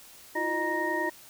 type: tone cluster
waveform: sine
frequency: 326.1 / 356.2 / 613 / 945 / 1860 Hz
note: E4 / F4 / D#5 / A#5 / A#6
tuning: -19 / +34 / -26 / +23 / -4 cents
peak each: -34 / -34 / -34 / -32 / -31 dBFS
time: 0.35-1.1 s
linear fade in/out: 10 ms
effects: white hiss -51 dBFS RMS until 1.29 s